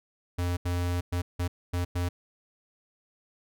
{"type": "tone bursts at uneven times", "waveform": "square", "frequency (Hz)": 88.2, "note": "F2", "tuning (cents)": 18, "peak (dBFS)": -27, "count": 6, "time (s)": [[0.38, 0.57], [0.65, 1.01], [1.12, 1.22], [1.39, 1.48], [1.73, 1.85], [1.95, 2.09]], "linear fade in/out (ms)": 10, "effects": []}